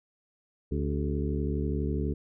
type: harmonic tone with a mistuned harmonic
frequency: 72.2 Hz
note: D2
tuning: 29 cents flat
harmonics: 1 / 2 / 3 / 4 / 5 / 6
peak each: -30 / -33 / -35 / -36 / -37 / -38 dBFS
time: 0.71-2.14 s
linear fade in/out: 10 ms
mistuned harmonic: 5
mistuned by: +73 cents
effects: none